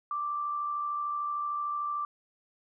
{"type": "tone with amplitude modulation", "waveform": "sine", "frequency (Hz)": 1174.7, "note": "D6", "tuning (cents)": 0, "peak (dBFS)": -28, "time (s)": [0.11, 2.05], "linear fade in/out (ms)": 2, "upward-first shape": "sine", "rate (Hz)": 73.3, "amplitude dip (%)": 35, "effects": []}